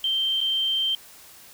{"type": "tone with dropouts", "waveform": "sine", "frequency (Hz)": 3136, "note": "G7", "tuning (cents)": 0, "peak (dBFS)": -21, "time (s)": [0.04, 0.95], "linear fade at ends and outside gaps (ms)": 2, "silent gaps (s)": [0.406, 0.412], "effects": ["white hiss -48 dBFS RMS until 1.53 s"]}